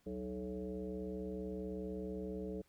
sine tone with frequency modulation, 310.3 Hz, D#4, 5 cents flat, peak -39 dBFS, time 0.06-2.62 s, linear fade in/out 10 ms, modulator 121 Hz, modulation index 1.7, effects pink hiss -74 dBFS RMS until 2.68 s

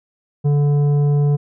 sine tone with tanh clipping, 145 Hz, D3, 22 cents flat, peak -14 dBFS, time 0.44-1.37 s, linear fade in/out 20 ms, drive 9 dB, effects none

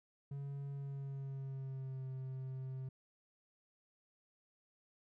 triangle tone with pitch glide, 139.9 to 131.29 Hz, C#3 to C3, +16 to +6 cents, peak -39 dBFS, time 0.31-2.89 s, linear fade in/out 5 ms, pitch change -110 cents, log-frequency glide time 0.72-2.07 s, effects none

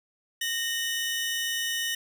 sawtooth tone pair together, 1848.6 / 2977 Hz, A#6 / F#7, -15 / +10 cents, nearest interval minor sixth, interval 825 cents, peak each -27 dBFS, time 0.41-1.95 s, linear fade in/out 5 ms, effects none

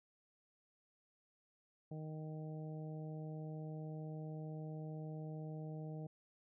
harmonic tone, 155.56 Hz, D#3, in tune, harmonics 1 / 2 / 3 / 4 / 5, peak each -44 / -53 / -54 / -56 / -60 dBFS, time 1.91-6.07 s, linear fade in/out 5 ms, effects none

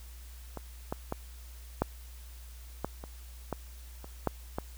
clicks, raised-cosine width 1 ms, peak -24 / -18 / -18 / -12 / -17 / -28 / -18 / -30 / -13 / -18 dBFS, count 10, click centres 0.573 / 0.925 / 1.124 / 1.82 / 2.846 / 3.039 / 3.527 / 4.044 / 4.273 / 4.585 s, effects added 60 Hz sine -45 dBFS peak until 4.77 s + white hiss -56 dBFS RMS until 4.77 s

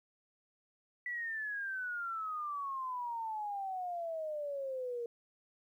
sine exponential sweep, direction down, 1975.5 to 466.2 Hz, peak -36 dBFS, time 1.06-5.06 s, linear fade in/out 2 ms, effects 12-bit

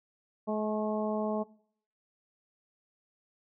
harmonic tone with a mistuned harmonic, 213.7 Hz, G#3, 50 cents sharp, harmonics 1 / 2 / 3 / 4 / 5, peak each -32 / -35 / -34 / -39 / -42 dBFS, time 0.47-1.44 s, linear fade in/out 20 ms, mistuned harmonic 5, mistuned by +23 cents, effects noise-tail reverb RT60 0.6 s tail -21 dB re dry

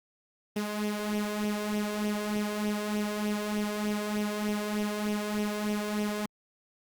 sawtooth tone with flanger, 209.4 Hz, G#3, 15 cents sharp, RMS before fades -31 dBFS, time 0.56-6.26 s, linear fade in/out 5 ms, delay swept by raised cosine 0.33 to 1.93 ms, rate 3.3 Hz, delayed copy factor +0.6, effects Opus 24 kbps

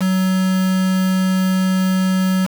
triangle tone with quantisation, 187.4 Hz, F#3, 22 cents sharp, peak -12 dBFS, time 0-2.47 s, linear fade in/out 20 ms, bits 4, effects none

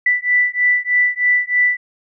sine beating tone pair, 1975.5 / 1978.7 Hz, B6 / B6, 0 / +3 cents, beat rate 3.2 Hz, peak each -16 dBFS, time 0.06-1.77 s, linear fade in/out 5 ms, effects none

